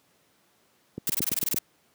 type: click train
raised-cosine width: 3 ms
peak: -18 dBFS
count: 6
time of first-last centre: 0.98-1.542 s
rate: 8.89 Hz
type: noise bursts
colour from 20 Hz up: blue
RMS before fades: -26 dBFS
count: 11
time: 1.07-1.587 s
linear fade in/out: 2 ms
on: 27 ms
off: 22 ms
effects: pink hiss -65 dBFS RMS until 1.94 s + high-pass 150 Hz 12 dB/octave